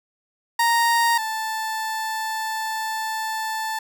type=tone pair in turn; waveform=30% pulse; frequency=932.3 / 880.6 Hz; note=A#5 / A5; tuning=0 / +1 cents; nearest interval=minor second; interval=99 cents; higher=first; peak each=-14 / -22 dBFS; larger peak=first; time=0.59-1.18 / 1.18-3.79 s; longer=second; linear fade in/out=5 ms; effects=none